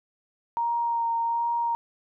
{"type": "tone with vibrato", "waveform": "sine", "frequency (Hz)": 932.3, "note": "A#5", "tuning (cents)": 0, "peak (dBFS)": -23, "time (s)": [0.57, 1.75], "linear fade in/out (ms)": 0, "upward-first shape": "sine", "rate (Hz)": 1.3, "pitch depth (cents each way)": 15, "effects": []}